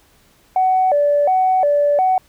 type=tone with vibrato; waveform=sine; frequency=659.3 Hz; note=E5; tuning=in tune; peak=-11 dBFS; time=0.56-2.18 s; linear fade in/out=2 ms; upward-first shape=square; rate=1.4 Hz; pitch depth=220 cents each way; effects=tanh soft clip ceiling -7 dBFS + pink hiss -54 dBFS RMS until 2.28 s